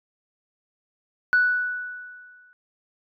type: tone with exponential decay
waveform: sine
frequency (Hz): 1480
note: F#6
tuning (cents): 0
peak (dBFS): -13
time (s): 1.33-2.53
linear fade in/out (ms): 0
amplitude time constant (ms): 260
effects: tanh soft clip ceiling -11 dBFS